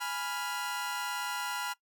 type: chord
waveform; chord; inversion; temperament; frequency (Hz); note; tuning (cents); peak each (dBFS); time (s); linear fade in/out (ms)
sawtooth; F diminished; first; equal; 830.6 / 987.8 / 1396.9; Ab5 / Cb6 / F6; 0 / 0 / 0; -36 / -34 / -33; 0-1.74; 20
effects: noise-tail reverb RT60 0.1 s tail -20 dB re dry